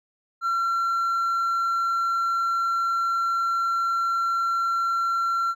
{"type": "tone with hard clipping", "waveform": "sine", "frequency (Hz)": 1362, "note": "F6", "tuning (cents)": -44, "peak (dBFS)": -22, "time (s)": [0.41, 5.55], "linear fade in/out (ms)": 50, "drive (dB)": 2, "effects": []}